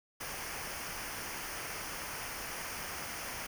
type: noise with comb filter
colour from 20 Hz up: pink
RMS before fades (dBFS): -41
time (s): 0.2-3.47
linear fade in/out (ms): 10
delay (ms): 0.26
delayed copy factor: -0.65
effects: none